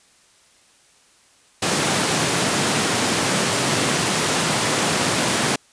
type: high-pass noise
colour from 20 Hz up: pink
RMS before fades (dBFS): -20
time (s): 1.62-5.56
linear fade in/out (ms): 5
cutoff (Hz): 130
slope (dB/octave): 24
effects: white hiss -55 dBFS RMS until 5.72 s + resampled to 22050 Hz